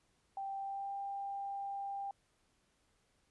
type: tone with pitch glide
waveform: sine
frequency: 784 to 794.5 Hz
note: G5 to G5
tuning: 0 to +23 cents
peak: -38 dBFS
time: 0.37-2.11 s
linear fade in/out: 2 ms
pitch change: +23 cents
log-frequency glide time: 0.57-0.94 s
effects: pink hiss -75 dBFS RMS until 3.3 s + resampled to 24000 Hz